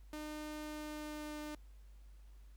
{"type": "tone with pitch glide", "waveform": "sawtooth", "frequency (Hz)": [303.6, 300.8], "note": ["D#4", "D4"], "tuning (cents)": [-42, 42], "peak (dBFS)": -39, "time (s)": [0.13, 1.55], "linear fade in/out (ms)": 2, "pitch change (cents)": -16, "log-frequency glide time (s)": [0.61, 1.4], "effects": ["added 50 Hz sine -54 dBFS peak until 2.56 s", "pink hiss -73 dBFS RMS until 2.56 s"]}